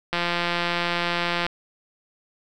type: click train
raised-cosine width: 0.3 ms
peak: -8 dBFS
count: 232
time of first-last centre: 0.13-1.465 s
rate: 173 Hz
effects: none